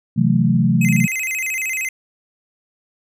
sine chord, F# half-diminished seventh, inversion second, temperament equal, 130.81 / 164.81 / 185 / 220 Hz, C3 / E3 / F#3 / A3, 0 / 0 / 0 / 0 cents, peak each -18 dBFS, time 0.16-1.07 s, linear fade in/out 20 ms
square tone with vibrato, 2299 Hz, D7, 37 cents flat, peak -21 dBFS, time 0.81-1.89 s, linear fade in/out 5 ms, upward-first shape square, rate 13 Hz, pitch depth 180 cents each way
effects none

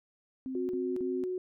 sine tone bursts, 261.6 Hz, C4, in tune, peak -34 dBFS, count 3, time 0.46-1.238 s, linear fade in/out 0 ms, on 230 ms, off 44 ms
sine tone with pitch glide, 364.4 to 367.1 Hz, F#4 to F#4, -26 to -14 cents, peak -31 dBFS, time 0.55-1.38 s, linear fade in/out 2 ms, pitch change +12 cents, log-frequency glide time 0.73-1.11 s
effects none

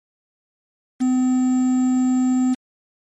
triangle tone with quantisation, 254.8 Hz, C4, 46 cents flat, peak -13 dBFS, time 1-2.55 s, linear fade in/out 20 ms, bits 6, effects MP3 48 kbps

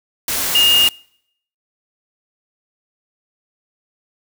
sine tone in noise, 2840 Hz, F7, 28 cents sharp, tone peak -10 dBFS, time 0.55-0.88 s, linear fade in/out 2 ms, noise white, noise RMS -20 dBFS, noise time 0.28-0.89 s, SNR +7 dB, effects noise-tail reverb RT60 0.7 s tail -26 dB re dry

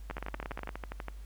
two click trains, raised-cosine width 0.5 ms, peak -22 / -23 dBFS, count 11 / 13, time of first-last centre 0.11-0.691 / 0.1-1.084 s, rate 17.2 / 12.2 Hz, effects added 50 Hz sine -42 dBFS peak until 1.25 s + pink hiss -62 dBFS RMS until 1.25 s

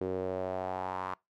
sawtooth tone with band-pass filter sweep, 92.9 Hz, F#2, 7 cents sharp, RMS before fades -35 dBFS, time 0.01-1.14 s, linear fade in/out 0 ms, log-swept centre 400 to 1100 Hz, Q 3.5, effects noise-tail reverb RT60 0.2 s tail -24 dB re dry

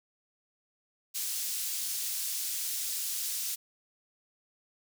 pink high-pass noise, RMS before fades -34 dBFS, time 1.14-3.56 s, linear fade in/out 20 ms, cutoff 5600 Hz, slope 12 dB/octave, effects none

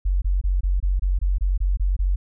sine tone bursts, 46.25 Hz, F#1, in tune, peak -17 dBFS, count 11, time 0.05-2.16 s, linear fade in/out 10 ms, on 170 ms, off 24 ms, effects none

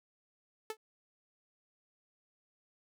sawtooth tone with exponential decay, 436.9 Hz, A4, 12 cents flat, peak -30 dBFS, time 0.7-0.77 s, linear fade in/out 2 ms, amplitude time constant 15 ms, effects none

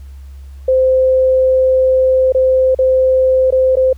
sine tone with dropouts, 519 Hz, C5, 14 cents flat, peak -8 dBFS, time 0.68-3.93 s, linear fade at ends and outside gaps 5 ms, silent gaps 2.323-2.347 / 2.748-2.788 / 3.506-3.523 / 3.756-3.768 s, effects added 68 Hz sine -30 dBFS peak until 3.97 s + pink hiss -53 dBFS RMS until 3.97 s

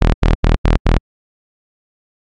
sawtooth tone bursts, 40.16 Hz, E1, 44 cents flat, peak -5 dBFS, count 5, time 0.01-0.984 s, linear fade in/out 10 ms, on 130 ms, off 81 ms, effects low-pass 4000 Hz 12 dB/octave + AAC 64 kbps

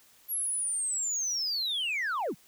sine linear sweep, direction down, 11530 to 117.1 Hz, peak -26 dBFS, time 0.28-2.35 s, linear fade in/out 50 ms, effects tanh soft clip ceiling -27 dBFS + white hiss -60 dBFS RMS until 2.47 s

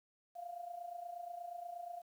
sine tone with amplitude modulation, 698.5 Hz, F5, in tune, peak -40 dBFS, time 0.35-2.02 s, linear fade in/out 20 ms, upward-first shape sine, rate 28.4 Hz, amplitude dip 70%, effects 11-bit

